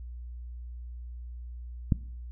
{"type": "click", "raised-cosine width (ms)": 5, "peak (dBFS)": -10, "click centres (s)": 1.922, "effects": ["noise-tail reverb RT60 0.6 s tail -21 dB re dry", "added 60 Hz sine -38 dBFS peak until 2.31 s"]}